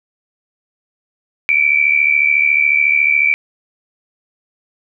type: tone pair together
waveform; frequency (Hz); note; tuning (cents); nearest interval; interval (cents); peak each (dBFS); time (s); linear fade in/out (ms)
sine; 2286 / 2360; D7 / D7; -47 / +8; minor second; 55; -13; 1.49-3.34; 0
effects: none